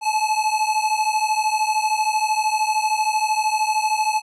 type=beating tone pair; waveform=square; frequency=857 / 870 Hz; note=A5 / A5; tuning=-46 / -20 cents; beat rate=13 Hz; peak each=-21 / -23 dBFS; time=0.01-4.22 s; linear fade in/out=50 ms; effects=resampled to 24000 Hz

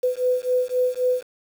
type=beating tone pair; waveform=sine; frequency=500 / 503.8 Hz; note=B4 / B4; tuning=+21 / +34 cents; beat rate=3.8 Hz; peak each=-22 dBFS; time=0.03-1.23 s; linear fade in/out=10 ms; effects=7-bit

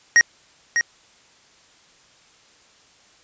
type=tone with echo; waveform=square; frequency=1880 Hz; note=A#6; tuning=14 cents sharp; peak=-10 dBFS; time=0.16-0.21 s; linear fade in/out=0 ms; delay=600 ms; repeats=1; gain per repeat=-7 dB; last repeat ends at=0.81 s; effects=white hiss -54 dBFS RMS until 3.23 s + resampled to 16000 Hz

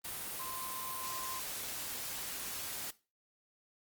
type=tone in noise; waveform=sine; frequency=1041 Hz; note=C6; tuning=9 cents flat; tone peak=-43 dBFS; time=0.39-1.4 s; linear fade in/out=10 ms; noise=white; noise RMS=-41 dBFS; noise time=0.04-2.91 s; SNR=-5 dB; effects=noise-tail reverb RT60 0.3 s tail -18 dB re dry + Opus 32 kbps

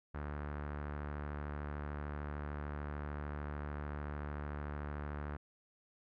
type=tone with low-pass filter; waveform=sawtooth; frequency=73.42 Hz; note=D2; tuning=in tune; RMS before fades=-42 dBFS; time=0.14-5.37 s; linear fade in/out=10 ms; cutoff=1500 Hz; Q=2.2; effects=none

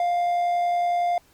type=tone with amplitude modulation; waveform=triangle; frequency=701 Hz; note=F5; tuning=6 cents sharp; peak=-17 dBFS; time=0-1.18 s; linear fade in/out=2 ms; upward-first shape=sine; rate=70.9 Hz; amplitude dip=25%; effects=pink hiss -59 dBFS RMS until 1.33 s + Opus 48 kbps

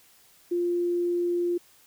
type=tone; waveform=sine; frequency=349.2 Hz; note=F4; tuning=in tune; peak=-23 dBFS; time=0.51-1.58 s; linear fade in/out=10 ms; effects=white hiss -58 dBFS RMS until 1.86 s

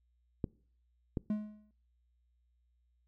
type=clicks; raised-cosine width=3 ms; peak=-20 dBFS; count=2; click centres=0.442 / 1.172 s
type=tone with exponential decay; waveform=triangle; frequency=211.5 Hz; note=G#3; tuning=32 cents sharp; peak=-26 dBFS; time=1.3-1.71 s; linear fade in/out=2 ms; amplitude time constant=89 ms
effects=noise-tail reverb RT60 0.5 s tail -24 dB re dry + added 60 Hz sine -70 dBFS peak until 3.07 s

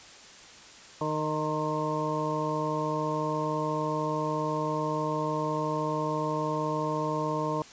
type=harmonic tone with a mistuned harmonic; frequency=153.9 Hz; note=D#3; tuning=19 cents flat; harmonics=1 / 2 / 3 / 4 / 6 / 7; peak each=-34 / -34 / -34 / -34 / -34 / -34 dBFS; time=1.01-7.62 s; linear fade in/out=2 ms; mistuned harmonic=7; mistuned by=-22 cents; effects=white hiss -49 dBFS RMS until 7.72 s + resampled to 16000 Hz

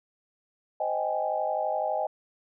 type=chord; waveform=sine; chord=Ab major seventh; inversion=first; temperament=just; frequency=519.1 / 623 / 778.7 / 830.6 Hz; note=C5 / Eb5 / G5 / Ab5; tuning=-14 / +2 / -12 / 0 cents; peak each=-35 / -29 / -31 / -32 dBFS; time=0.8-2.07 s; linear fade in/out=5 ms; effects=none

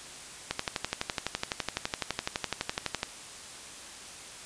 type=click train; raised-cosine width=0.2 ms; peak=-11 dBFS; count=31; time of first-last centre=0.51-3.031 s; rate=11.9 Hz; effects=white hiss -45 dBFS RMS until 4.45 s + resampled to 22050 Hz

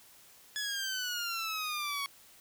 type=exponential sweep; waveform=15% pulse; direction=down; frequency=1707 to 1108.7 Hz; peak=-27 dBFS; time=0.56-2.06 s; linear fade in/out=0 ms; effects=white hiss -58 dBFS RMS until 2.4 s

